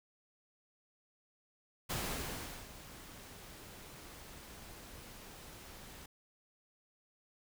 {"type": "noise with ADSR envelope", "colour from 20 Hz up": "pink", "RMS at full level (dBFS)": -37, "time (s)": [1.89, 6.06], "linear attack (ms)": 15, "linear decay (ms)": 760, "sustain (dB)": -15, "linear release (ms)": 5, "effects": []}